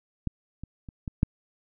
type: clicks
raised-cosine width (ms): 5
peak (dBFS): -15 / -25 / -28 / -20 / -8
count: 5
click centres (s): 0.273 / 0.636 / 0.888 / 1.078 / 1.231
effects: none